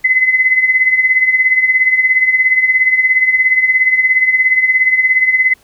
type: tone with tremolo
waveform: sine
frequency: 2035 Hz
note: C7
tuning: 49 cents flat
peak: -5 dBFS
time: 0.04-5.54 s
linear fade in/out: 10 ms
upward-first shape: triangle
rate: 17 Hz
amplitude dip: 75%
effects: pink hiss -50 dBFS RMS until 5.63 s